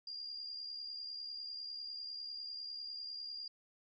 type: tone with amplitude modulation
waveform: sine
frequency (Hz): 4806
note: D8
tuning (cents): +39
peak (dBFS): -40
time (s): 0.07-3.48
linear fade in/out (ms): 5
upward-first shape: sine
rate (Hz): 70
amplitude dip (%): 50
effects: none